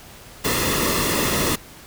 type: noise with comb filter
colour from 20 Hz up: pink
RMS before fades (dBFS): -21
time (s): 0.44-1.56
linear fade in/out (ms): 10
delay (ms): 1.3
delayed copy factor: -0.6
effects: pink hiss -43 dBFS RMS until 1.86 s